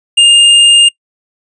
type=tone; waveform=square; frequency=2817 Hz; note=F7; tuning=14 cents sharp; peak=-3 dBFS; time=0.17-0.89 s; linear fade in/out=10 ms; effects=noise-tail reverb RT60 0.1 s tail -25 dB re dry + resampled to 22050 Hz